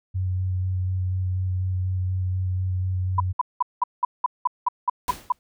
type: tone with vibrato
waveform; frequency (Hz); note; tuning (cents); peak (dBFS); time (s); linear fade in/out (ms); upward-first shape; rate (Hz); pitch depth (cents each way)
sine; 92.5; F#2; 0; -22; 0.14-3.33; 20; square; 4.1; 11
type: tone bursts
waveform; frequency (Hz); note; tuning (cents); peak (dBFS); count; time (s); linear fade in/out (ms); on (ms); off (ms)
sine; 991; B5; +6; -16; 11; 3.18-5.322; 5; 22; 190
type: noise with exponential decay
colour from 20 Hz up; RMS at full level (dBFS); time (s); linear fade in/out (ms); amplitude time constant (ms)
pink; -30; 5.08-5.39; 1; 66
effects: none